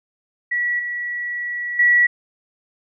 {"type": "tone with level steps", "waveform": "sine", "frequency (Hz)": 1937, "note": "B6", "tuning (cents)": -34, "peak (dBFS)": [-18, -23, -11], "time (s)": [0.51, 2.07], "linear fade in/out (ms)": 10, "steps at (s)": [0.79, 1.79], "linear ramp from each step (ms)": 5, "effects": []}